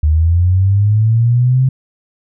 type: linear sweep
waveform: sine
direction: up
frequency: 74.5 to 132.8 Hz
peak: -8 dBFS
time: 0.03-1.69 s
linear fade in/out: 5 ms
effects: none